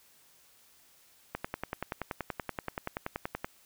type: click train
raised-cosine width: 0.5 ms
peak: -18 dBFS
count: 23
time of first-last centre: 1.35-3.445 s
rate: 10.5 Hz
effects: white hiss -62 dBFS RMS until 3.65 s